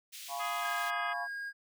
pink high-pass noise, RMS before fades -46 dBFS, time 0.12-0.91 s, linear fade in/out 20 ms, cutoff 2400 Hz, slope 24 dB/octave
sine chord, C# dominant seventh, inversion first, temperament equal, 698.5 / 830.6 / 987.8 / 1108.7 Hz, E#5 / G#5 / B5 / C#6, 0 / 0 / 0 / 0 cents, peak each -38 / -44 / -41 / -44 dBFS, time 0.28-1.28 s, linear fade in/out 50 ms
harmonic tone, 415.3 Hz, G#4, in tune, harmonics 3 / 4 / 5 / 6 / 7 / 8, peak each -37 / -45 / -42 / -47 / -49 / -48 dBFS, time 0.39-1.14 s, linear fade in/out 20 ms
triangle tone, 1629 Hz, G#6, 34 cents flat, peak -35 dBFS, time 0.61-1.53 s, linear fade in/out 50 ms
effects none

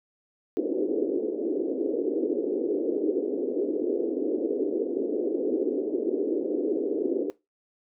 white band-pass noise, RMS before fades -27 dBFS, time 0.57-7.3 s, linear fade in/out 0 ms, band 280 to 460 Hz, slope 48 dB/octave, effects noise-tail reverb RT60 0.2 s tail -18 dB re dry

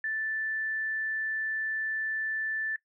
sine tone, 1760 Hz, A6, in tune, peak -29 dBFS, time 0.04-2.76 s, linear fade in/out 2 ms, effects noise-tail reverb RT60 0.1 s tail -19 dB re dry

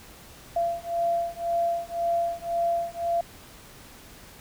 sine beating tone pair, 682 / 683.9 Hz, F5 / F5, -41 / -36 cents, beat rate 1.9 Hz, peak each -27 dBFS, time 0.56-3.21 s, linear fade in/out 5 ms, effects pink hiss -48 dBFS RMS until 4.4 s

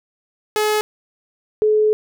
sawtooth / sine tone pair in turn, 425.4 / 427.9 Hz, G#4 / A4, +42 / -48 cents, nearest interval unison, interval 10 cents, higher second, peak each -12 dBFS, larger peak neither, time 0.56-0.81 / 1.62-1.93 s, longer second, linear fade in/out 0 ms, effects none

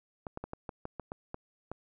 clicks, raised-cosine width 1 ms, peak -24 dBFS, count 10, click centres 0.268 / 0.374 / 0.44 / 0.534 / 0.692 / 0.854 / 0.997 / 1.119 / 1.344 / 1.716 s, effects none

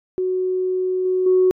sine tone with level steps, 370 Hz, F#4, in tune, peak -18 / -16 / -11 dBFS, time 0.18-1.51 s, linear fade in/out 0 ms, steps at 1.05 / 1.26 s, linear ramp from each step 5 ms, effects tanh soft clip ceiling -7 dBFS

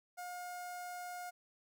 sawtooth tone with notch filter, 715 Hz, F5, 41 cents sharp, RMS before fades -45 dBFS, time 0.17-1.31 s, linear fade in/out 20 ms, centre 3200 Hz, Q 0.99, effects none

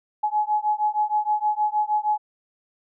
sine beating tone pair, 843 / 849.4 Hz, G#5 / G#5, +26 / +39 cents, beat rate 6.4 Hz, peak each -23 dBFS, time 0.23-2.18 s, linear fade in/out 10 ms, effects none

